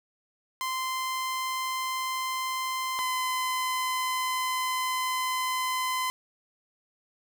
sawtooth tone pair in turn, 1038 / 1024.3 Hz, C6 / C6, -14 / -37 cents, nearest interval unison, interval 23 cents, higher first, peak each -25 / -23 dBFS, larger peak second, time 0.61-2.99 / 2.99-6.1 s, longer second, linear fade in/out 0 ms, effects none

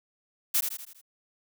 blue noise with echo, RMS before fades -24 dBFS, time 0.54-0.61 s, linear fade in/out 10 ms, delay 81 ms, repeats 5, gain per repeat -6 dB, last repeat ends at 1.015 s, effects none

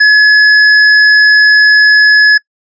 square tone, 1700 Hz, G#6, 40 cents sharp, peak -3 dBFS, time 0-2.38 s, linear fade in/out 10 ms, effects noise-tail reverb RT60 0.1 s tail -26 dB re dry + resampled to 16000 Hz

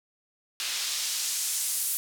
white noise with band-pass filter sweep, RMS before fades -30 dBFS, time 0.6-1.97 s, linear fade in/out 0 ms, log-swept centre 3500 to 11000 Hz, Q 1, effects none

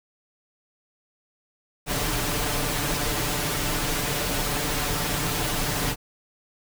pink noise with comb filter, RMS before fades -26 dBFS, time 1.86-5.96 s, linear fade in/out 50 ms, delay 6.8 ms, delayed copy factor +0.65, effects none

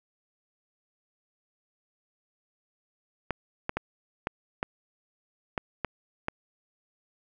clicks, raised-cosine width 0.5 ms, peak -13 dBFS, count 8, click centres 3.307 / 3.694 / 3.77 / 4.271 / 4.629 / 5.578 / 5.847 / 6.284 s, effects none

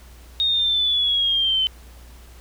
sine linear sweep, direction down, 3722 to 3048 Hz, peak -17 dBFS, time 0.4-1.67 s, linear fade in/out 0 ms, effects added 60 Hz sine -42 dBFS peak until 2.4 s + pink hiss -50 dBFS RMS until 2.4 s

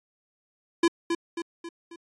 square tone with echo, 337.8 Hz, E4, 42 cents sharp, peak -18 dBFS, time 0.83-0.88 s, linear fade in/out 5 ms, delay 270 ms, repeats 4, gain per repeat -6 dB, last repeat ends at 1.96 s, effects low-pass 8000 Hz 12 dB/octave + AAC 32 kbps

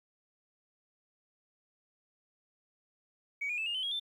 sine tone with pitch steps, 2261 / 2437 / 2627 / 2832 / 3053 / 3291 / 3548 Hz, C#7 / D#7 / E7 / F7 / G7 / G#7 / A7, +34 / -37 / -7 / +23 / -46 / -16 / +14 cents, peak -31 dBFS, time 3.41-3.998 s, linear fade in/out 10 ms, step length 84 ms, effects tanh soft clip ceiling -28 dBFS + 11-bit

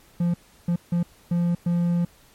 triangle tone bursts at uneven times, 173 Hz, F3, 16 cents flat, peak -17 dBFS, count 5, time 0.2-0.34 / 0.68-0.76 / 0.92-1.03 / 1.31-1.55 / 1.66-2.05 s, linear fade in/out 5 ms, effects pink hiss -55 dBFS RMS until 2.34 s + MP3 64 kbps

